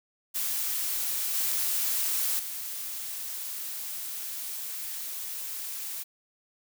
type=noise with level steps; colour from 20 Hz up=blue; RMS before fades=-30 / -28 / -36 dBFS; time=0.34-6.04 s; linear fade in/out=20 ms; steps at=1.34 / 2.39 s; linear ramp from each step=5 ms; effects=none